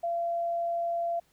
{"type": "tone", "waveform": "sine", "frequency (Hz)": 683, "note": "F5", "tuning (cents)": -39, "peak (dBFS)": -27, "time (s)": [0.03, 1.2], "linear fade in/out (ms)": 10, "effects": ["pink hiss -67 dBFS RMS until 1.32 s"]}